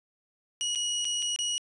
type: tone with dropouts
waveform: 25% pulse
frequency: 2908 Hz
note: F#7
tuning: 31 cents flat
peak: -24 dBFS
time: 0.61-1.58 s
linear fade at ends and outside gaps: 0 ms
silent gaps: 0.75-0.757 / 1.046-1.052 / 1.222-1.225 / 1.361-1.389 s
effects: resampled to 22050 Hz